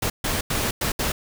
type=noise bursts at uneven times; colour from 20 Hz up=pink; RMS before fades=-24 dBFS; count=5; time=0.02-0.1 / 0.24-0.41 / 0.5-0.71 / 0.81-0.92 / 0.99-1.12 s; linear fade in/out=5 ms; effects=none